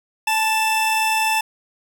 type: tone pair together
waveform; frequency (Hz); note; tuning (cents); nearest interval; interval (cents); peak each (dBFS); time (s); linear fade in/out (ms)
40% pulse; 878 / 2654; A5 / E7; -4 / +11; octave + perfect fifth; 1915; -18 / -20; 0.27-1.41; 5
effects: none